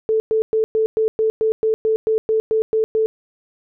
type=tone bursts; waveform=sine; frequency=440 Hz; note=A4; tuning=in tune; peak=-14 dBFS; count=14; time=0.09-3.06 s; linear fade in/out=0 ms; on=110 ms; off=110 ms; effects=none